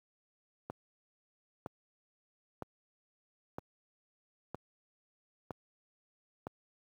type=click train; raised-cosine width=1 ms; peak=-25 dBFS; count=7; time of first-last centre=0.7-6.469 s; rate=1.04 Hz; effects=high-pass 80 Hz 12 dB/octave + 10-bit